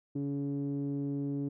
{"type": "tone with low-pass filter", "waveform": "sawtooth", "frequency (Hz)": 141.2, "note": "C#3", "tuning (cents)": 32, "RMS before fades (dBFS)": -34, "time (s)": [0.15, 1.49], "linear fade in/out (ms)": 10, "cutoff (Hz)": 330, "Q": 7.5, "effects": []}